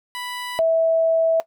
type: tone pair in turn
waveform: 15% pulse / sine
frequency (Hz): 987.8 / 653.4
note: B5 / E5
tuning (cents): 0 / -15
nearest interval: perfect fifth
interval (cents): 715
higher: first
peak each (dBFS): -22 / -14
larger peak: second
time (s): 0.15-0.59 / 0.59-1.4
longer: second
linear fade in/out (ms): 0
effects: noise-tail reverb RT60 0.1 s tail -17 dB re dry